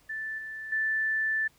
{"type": "tone with level steps", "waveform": "sine", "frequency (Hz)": 1760, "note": "A6", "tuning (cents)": 0, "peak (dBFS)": [-32, -36, -25], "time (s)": [0.09, 1.48], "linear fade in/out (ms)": 10, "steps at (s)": [0.38, 0.72], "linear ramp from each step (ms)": 5, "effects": ["pink hiss -63 dBFS RMS until 1.58 s"]}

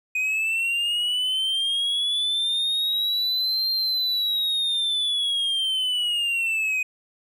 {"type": "linear two-way sweep", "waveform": "triangle", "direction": "up then down", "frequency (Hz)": [2492, 4186, 2492], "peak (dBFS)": -20, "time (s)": [0.15, 6.83], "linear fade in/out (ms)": 5, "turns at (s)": 3.71, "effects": []}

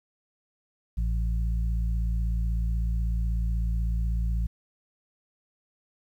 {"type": "harmonic tone", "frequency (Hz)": 56.2, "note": "A1", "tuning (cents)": 37, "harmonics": [1, 2, 3], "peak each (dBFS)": [-24, -35, -37], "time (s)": [0.97, 4.47], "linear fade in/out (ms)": 10, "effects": ["10-bit"]}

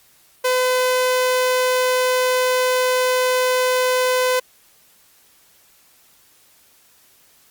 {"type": "tone", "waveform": "sawtooth", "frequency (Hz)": 507, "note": "B4", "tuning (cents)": 45, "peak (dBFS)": -12, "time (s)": [0.44, 4.4], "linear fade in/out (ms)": 10, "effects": ["white hiss -54 dBFS RMS until 7.5 s", "Opus 48 kbps"]}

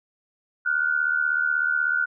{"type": "tone pair together", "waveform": "sine", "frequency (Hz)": [1421.7, 1498], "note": ["F6", "F#6"], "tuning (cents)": [30, 21], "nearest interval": "minor second", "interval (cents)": 91, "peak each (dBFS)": -23, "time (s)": [0.65, 2.06], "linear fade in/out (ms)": 20, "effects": []}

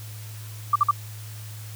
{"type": "tone bursts", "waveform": "sine", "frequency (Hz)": 1174.7, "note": "D6", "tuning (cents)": 0, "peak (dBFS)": -14, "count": 3, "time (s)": [0.73, 0.911], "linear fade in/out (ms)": 5, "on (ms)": 27, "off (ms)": 50, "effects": ["added 107 Hz sine -36 dBFS peak until 1.75 s", "white hiss -45 dBFS RMS until 1.75 s"]}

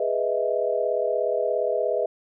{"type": "chord", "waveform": "sine", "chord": "E major seventh", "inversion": "first", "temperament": "equal", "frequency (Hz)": [415.3, 493.9, 622.3, 659.3], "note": ["G#4", "B4", "D#5", "E5"], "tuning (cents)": [0, 0, 0, 0], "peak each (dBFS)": [-28, -26, -26, -28], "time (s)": [0, 2.06], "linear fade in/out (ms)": 5, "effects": []}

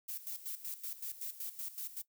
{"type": "noise with tremolo", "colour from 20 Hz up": "violet", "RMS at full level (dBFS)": -41, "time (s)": [0.08, 2.02], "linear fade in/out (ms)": 10, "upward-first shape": "square", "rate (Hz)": 5.3, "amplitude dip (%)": 75, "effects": ["noise-tail reverb RT60 0.1 s tail -18 dB re dry"]}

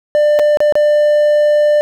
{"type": "tone with dropouts", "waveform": "triangle", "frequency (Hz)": 595, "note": "D5", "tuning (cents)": 22, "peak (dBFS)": -6, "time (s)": [0.15, 1.81], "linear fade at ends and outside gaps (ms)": 0, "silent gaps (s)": [[0.39, 0.395], [0.572, 0.604], [0.724, 0.754]], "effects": []}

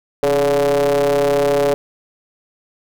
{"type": "ring-modulated tone", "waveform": "square", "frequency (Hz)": 73.42, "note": "D2", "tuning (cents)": 0, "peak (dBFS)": -11, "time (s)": [0.23, 1.74], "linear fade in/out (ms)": 0, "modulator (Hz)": 497, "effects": []}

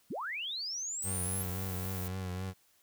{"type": "linear sweep", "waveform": "sine", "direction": "up", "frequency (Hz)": [122.1, 11410], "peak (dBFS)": -35, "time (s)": [0.1, 1.43], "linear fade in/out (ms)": 10}
{"type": "noise", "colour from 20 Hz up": "violet", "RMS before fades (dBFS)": -43, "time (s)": [1.02, 2.08], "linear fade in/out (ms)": 5}
{"type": "tone with vibrato", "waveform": "30% pulse", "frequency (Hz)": 92.5, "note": "F#2", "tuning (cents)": 0, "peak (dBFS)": -33, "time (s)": [1.03, 2.54], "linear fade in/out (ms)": 50, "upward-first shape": "triangle", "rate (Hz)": 3.7, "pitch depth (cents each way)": 60}
{"effects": ["white hiss -68 dBFS RMS until 2.82 s"]}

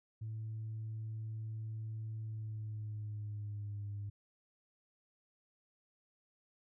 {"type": "tone with pitch glide", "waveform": "sine", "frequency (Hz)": [110, 102.04], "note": ["A2", "G#2"], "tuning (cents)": [0, -30], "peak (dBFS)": -38, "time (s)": [0.21, 4.1], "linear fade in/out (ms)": 10, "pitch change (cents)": -130, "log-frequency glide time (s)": [2.22, 3.88], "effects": ["tanh soft clip ceiling -36 dBFS"]}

